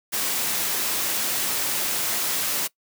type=high-pass noise; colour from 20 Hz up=white; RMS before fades=-25 dBFS; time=0.12-2.68 s; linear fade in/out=20 ms; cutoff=150 Hz; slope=12 dB/octave; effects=noise-tail reverb RT60 0.1 s tail -21 dB re dry